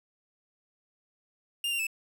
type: tone with pitch steps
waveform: 45% pulse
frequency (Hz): 2807 / 2774 / 2623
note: F7 / F7 / E7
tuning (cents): +8 / -12 / -9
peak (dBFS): -28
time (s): 1.64-1.868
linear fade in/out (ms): 2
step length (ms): 76
effects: none